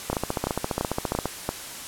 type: two click trains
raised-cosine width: 1 ms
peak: -10 / -10 dBFS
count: 5 / 18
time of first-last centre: 0.13-1.491 / 0.1-1.256 s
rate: 2.94 / 14.7 Hz
effects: white hiss -37 dBFS RMS until 1.87 s + low-pass 12000 Hz 12 dB/octave